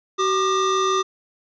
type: tone pair together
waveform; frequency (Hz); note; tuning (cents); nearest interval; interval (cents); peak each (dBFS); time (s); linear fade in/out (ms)
square; 379.7 / 1205.5; F#4 / D6; +45 / +45; octave + minor sixth; 2000; -22 / -21; 0.18-1.03; 20
effects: resampled to 16000 Hz